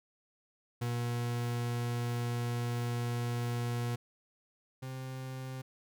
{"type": "tone pair in turn", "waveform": "40% pulse", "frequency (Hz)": [119.9, 130.56], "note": ["A#2", "C3"], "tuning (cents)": [49, -3], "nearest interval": "minor second", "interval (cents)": 148, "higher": "second", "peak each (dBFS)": [-31, -38], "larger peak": "first", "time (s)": [[0.81, 3.96], [4.82, 5.62]], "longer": "first", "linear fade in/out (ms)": 10, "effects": []}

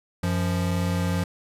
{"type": "tone pair together", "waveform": "square", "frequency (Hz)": [92.5, 174.61], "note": ["F#2", "F3"], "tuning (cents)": [0, 0], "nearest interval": "major seventh", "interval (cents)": 1100, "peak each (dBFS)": -26, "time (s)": [0.23, 1.24], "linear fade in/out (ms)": 5, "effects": ["resampled to 32000 Hz", "10-bit"]}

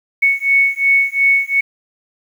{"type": "beating tone pair", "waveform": "sine", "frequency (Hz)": [2214, 2216.8], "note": ["C#7", "C#7"], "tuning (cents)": [-3, -1], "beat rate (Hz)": 2.8, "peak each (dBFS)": -14, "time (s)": [0.22, 1.61], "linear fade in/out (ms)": 10, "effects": ["7-bit"]}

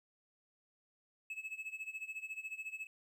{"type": "tone with tremolo", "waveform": "triangle", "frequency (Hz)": 2592, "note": "E7", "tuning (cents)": -30, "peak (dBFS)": -37, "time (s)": [1.3, 2.87], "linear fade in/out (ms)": 2, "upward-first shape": "sine", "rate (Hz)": 14, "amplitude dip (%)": 85, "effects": ["13-bit"]}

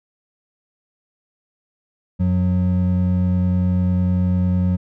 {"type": "tone pair together", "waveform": "triangle", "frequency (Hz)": [90.9, 181.8], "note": ["F#2", "F#3"], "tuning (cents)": [-30, -30], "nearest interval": "octave", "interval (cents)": 1200, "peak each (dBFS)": -16, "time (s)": [2.19, 4.77], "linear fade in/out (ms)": 20, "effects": []}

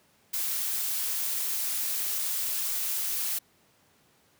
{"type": "noise", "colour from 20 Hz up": "blue", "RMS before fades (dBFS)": -30, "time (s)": [0.33, 3.39], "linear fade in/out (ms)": 10, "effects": ["pink hiss -64 dBFS RMS until 4.39 s", "high-pass 100 Hz 12 dB/octave"]}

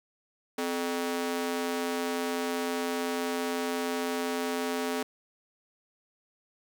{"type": "ring-modulated tone", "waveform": "sawtooth", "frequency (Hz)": 345.7, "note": "F4", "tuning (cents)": -18, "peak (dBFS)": -22, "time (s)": [0.58, 5.03], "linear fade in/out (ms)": 5, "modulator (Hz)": 87.9, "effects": ["10-bit"]}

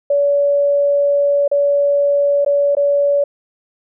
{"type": "tone with dropouts", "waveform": "sine", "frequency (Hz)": 570, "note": "C#5", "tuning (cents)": 48, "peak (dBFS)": -11, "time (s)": [0.1, 3.24], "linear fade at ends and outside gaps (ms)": 5, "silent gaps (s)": [[1.479, 1.514], [2.448, 2.462], [2.751, 2.768]], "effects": []}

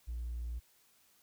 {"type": "tone with hard clipping", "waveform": "sine", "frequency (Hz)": 59, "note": "A#1", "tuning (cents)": 22, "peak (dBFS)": -37, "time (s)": [0.07, 0.6], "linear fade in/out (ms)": 20, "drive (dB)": 1, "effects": ["white hiss -68 dBFS RMS until 1.22 s"]}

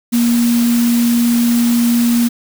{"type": "tone in noise", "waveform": "sine", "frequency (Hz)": 236.7, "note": "A#3", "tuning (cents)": 27, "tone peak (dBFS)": -10, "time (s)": [0.12, 2.29], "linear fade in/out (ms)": 20, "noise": "white", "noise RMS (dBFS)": -24, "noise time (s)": [0.12, 2.29], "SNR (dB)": 11, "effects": []}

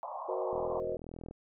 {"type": "band-pass noise", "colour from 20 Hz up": "white", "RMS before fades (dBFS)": -40, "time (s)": [0.03, 0.8], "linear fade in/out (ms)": 0, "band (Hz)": [560, 1100], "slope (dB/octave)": 96}
{"type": "chord", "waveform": "sine", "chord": "C half-diminished seventh", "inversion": "second", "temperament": "equal", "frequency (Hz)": [370, 466.2, 523.3, 622.3], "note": ["Gb4", "Bb4", "C5", "Eb5"], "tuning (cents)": [0, 0, 0, 0], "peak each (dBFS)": [-38, -38, -37, -39], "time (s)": [0.28, 0.97], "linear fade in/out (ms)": 10}
{"type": "click train", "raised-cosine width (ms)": 2, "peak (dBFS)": -31, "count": 33, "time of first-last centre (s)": [0.53, 1.31], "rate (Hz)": 41}
{"effects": []}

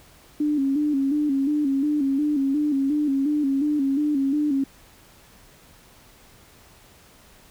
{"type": "tone with vibrato", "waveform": "sine", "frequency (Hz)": 285.1, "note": "C#4", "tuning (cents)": 49, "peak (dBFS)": -19, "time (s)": [0.4, 4.64], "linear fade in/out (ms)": 5, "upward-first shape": "square", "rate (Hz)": 2.8, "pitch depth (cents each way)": 78, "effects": ["pink hiss -52 dBFS RMS until 7.5 s"]}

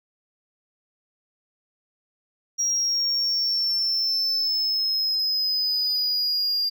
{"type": "exponential sweep", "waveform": "triangle", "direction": "down", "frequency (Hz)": [5660, 4796], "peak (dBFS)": -20, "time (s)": [2.58, 6.7], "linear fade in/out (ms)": 20, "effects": []}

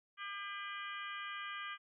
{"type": "harmonic tone with a mistuned harmonic", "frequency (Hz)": 401.3, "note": "G4", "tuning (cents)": 41, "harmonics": [3, 4, 5, 6, 7, 8], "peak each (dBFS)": [-45, -47, -49, -51, -52, -53], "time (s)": [0.17, 1.78], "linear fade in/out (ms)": 50, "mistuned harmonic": 7, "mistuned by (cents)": 84, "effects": []}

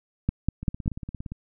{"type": "two click trains", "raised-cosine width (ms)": 5, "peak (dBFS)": [-10, -22], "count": [4, 13], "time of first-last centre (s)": [[0.29, 0.878], [0.63, 1.32]], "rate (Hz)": [5.1, 17.4], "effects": []}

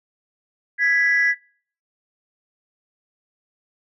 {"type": "tone pair together", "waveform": "sine", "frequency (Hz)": [1661.2, 1975.5], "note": ["G#6", "B6"], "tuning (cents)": [0, 0], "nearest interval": "minor third", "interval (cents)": 300, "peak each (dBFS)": -17, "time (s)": [0.78, 1.35], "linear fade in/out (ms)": 50, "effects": ["noise-tail reverb RT60 0.5 s tail -23 dB re dry", "tanh soft clip ceiling -10 dBFS"]}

